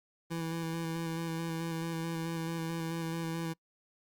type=tone with vibrato; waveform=25% pulse; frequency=164.8 Hz; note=E3; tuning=in tune; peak=-30 dBFS; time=0.3-3.54 s; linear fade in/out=20 ms; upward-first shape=square; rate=4.6 Hz; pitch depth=16 cents each way; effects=noise-tail reverb RT60 0.1 s tail -25 dB re dry + Opus 48 kbps